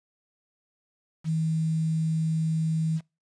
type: tone with quantisation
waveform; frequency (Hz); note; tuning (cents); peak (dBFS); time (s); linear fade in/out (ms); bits
sine; 160; D#3; +49; -23; 1.24-3.01; 50; 8
effects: noise-tail reverb RT60 0.3 s tail -25 dB re dry + resampled to 22050 Hz